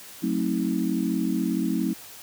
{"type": "chord", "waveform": "sine", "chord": "F# diminished seventh", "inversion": "none", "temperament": "just", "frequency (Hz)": [185, 222, 266.4, 319.7], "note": ["F#3", "A3", "C4", "Eb4"], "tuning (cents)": [0, 16, 31, 47], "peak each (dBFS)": -28, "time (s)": [0.22, 1.94], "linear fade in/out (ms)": 20, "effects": ["white hiss -44 dBFS RMS until 2.22 s", "high-pass 60 Hz 12 dB/octave"]}